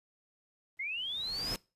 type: noise with exponential growth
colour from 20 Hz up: pink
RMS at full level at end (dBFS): -37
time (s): 0.77-1.56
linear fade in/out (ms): 0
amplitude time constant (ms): 170
type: linear sweep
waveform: sine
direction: up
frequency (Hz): 2040 to 5274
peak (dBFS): -34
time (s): 0.79-1.55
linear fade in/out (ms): 10
effects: noise-tail reverb RT60 0.3 s tail -23 dB re dry + resampled to 32000 Hz